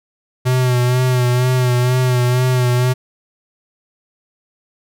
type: tone with vibrato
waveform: square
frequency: 125.5 Hz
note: B2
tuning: 28 cents sharp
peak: -13 dBFS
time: 0.45-2.94 s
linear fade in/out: 20 ms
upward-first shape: sine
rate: 2.1 Hz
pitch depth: 35 cents each way
effects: none